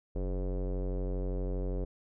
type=tone with low-pass filter; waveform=square; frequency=46.25 Hz; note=F#1; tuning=in tune; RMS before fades=-33 dBFS; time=0.15-1.85 s; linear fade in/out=10 ms; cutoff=480 Hz; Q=3.1; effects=none